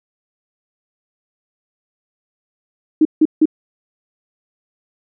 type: tone bursts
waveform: sine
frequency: 311.1 Hz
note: D#4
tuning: in tune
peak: -7 dBFS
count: 3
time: 3.01-3.456 s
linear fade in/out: 5 ms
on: 42 ms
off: 160 ms
effects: none